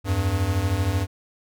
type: beating tone pair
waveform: square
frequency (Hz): 84.7 / 97.7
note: E2 / G2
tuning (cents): +48 / -5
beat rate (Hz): 13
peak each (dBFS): -26 / -23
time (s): 0.04-1.07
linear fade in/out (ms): 50
effects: none